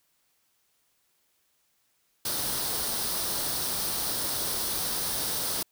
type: noise with comb filter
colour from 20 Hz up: white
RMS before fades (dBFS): -30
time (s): 2.25-5.63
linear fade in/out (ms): 5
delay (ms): 0.21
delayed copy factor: +0.55
effects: white hiss -71 dBFS RMS until 5.71 s